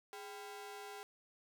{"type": "ring-modulated tone", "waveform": "sawtooth", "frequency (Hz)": 600, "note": "D5", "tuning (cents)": 37, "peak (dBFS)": -40, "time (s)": [0.13, 1.03], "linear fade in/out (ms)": 0, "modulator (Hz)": 186, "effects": []}